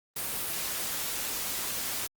white noise, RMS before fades -33 dBFS, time 0.16-2.07 s, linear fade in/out 5 ms, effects Opus 32 kbps

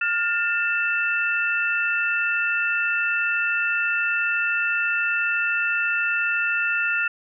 sine tone cluster, 1415 / 1793 / 2654 Hz, F6 / A6 / E7, +22 / +32 / +11 cents, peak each -23 / -28 / -24 dBFS, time 0.01-7.08 s, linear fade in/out 5 ms, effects none

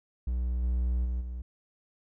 triangle tone with level steps, 61.2 Hz, B1, 15 cents flat, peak -25 / -23 / -26 / -32 dBFS, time 0.27-1.42 s, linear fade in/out 5 ms, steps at 0.62 / 1.04 / 1.2 s, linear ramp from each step 20 ms, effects none

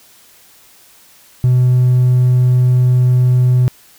triangle tone, 125.6 Hz, B2, 30 cents sharp, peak -5 dBFS, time 1.44-3.68 s, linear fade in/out 0 ms, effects tanh soft clip ceiling -3 dBFS + white hiss -46 dBFS RMS until 3.98 s

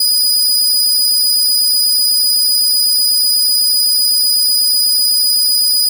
sawtooth tone with amplitude modulation, 4946 Hz, D#8, 11 cents flat, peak -6 dBFS, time 0-5.89 s, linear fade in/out 5 ms, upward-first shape sine, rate 68.7 Hz, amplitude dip 25%, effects 7-bit

